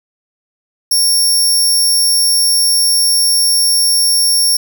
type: tone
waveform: 20% pulse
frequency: 5500 Hz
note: F8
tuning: 27 cents flat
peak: -4 dBFS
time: 0.91-4.57 s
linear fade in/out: 5 ms
effects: 7-bit